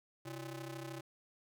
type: ring-modulated tone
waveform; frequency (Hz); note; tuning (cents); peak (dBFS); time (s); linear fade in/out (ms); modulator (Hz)
sawtooth; 233.1; A#3; 0; -36; 0.25-1.01; 10; 100
effects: none